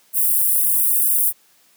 white high-pass noise, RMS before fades -17 dBFS, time 0.13-1.33 s, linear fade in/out 50 ms, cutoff 9200 Hz, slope 48 dB/octave, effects white hiss -56 dBFS RMS until 1.76 s + high-pass 150 Hz 12 dB/octave

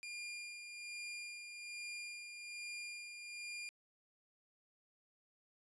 sawtooth tone with tremolo, 2409 Hz, D7, 43 cents sharp, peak -40 dBFS, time 0.03-3.69 s, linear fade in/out 0 ms, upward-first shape sine, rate 1.2 Hz, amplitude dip 45%, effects resampled to 22050 Hz

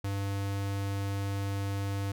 square tone, 99.2 Hz, G2, 21 cents sharp, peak -31 dBFS, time 0.04-2.12 s, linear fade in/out 5 ms, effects none

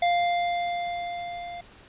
square tone with level ramp, 698.5 Hz, F5, in tune, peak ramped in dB -20 to -36 dBFS, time 0.02-1.61 s, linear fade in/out 5 ms, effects pink hiss -51 dBFS RMS until 1.88 s + resampled to 8000 Hz

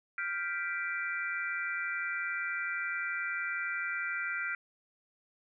sine chord, G dominant seventh, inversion third, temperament equal, 1396.9 / 1568 / 1975.5 / 2349 Hz, F6 / G6 / B6 / D7, 0 / 0 / 0 / 0 cents, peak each -36 / -39 / -38 / -39 dBFS, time 0.18-4.55 s, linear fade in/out 2 ms, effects none

